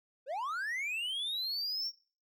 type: linear sweep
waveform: triangle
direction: up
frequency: 481.8 to 5588 Hz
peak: -32 dBFS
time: 0.26-1.92 s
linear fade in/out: 50 ms
effects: noise-tail reverb RT60 0.4 s tail -21 dB re dry